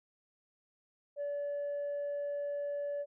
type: tone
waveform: sine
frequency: 575 Hz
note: D5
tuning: 37 cents flat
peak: -32 dBFS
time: 1.16-3.06 s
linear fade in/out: 50 ms
effects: tanh soft clip ceiling -32 dBFS